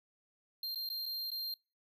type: tone with dropouts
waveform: square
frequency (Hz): 4186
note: C8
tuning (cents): 0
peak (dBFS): -37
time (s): 0.63-1.54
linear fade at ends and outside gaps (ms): 2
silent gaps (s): 0.747-0.757 / 0.89-0.9 / 1.057-1.062 / 1.304-1.316
effects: noise-tail reverb RT60 0.3 s tail -26 dB re dry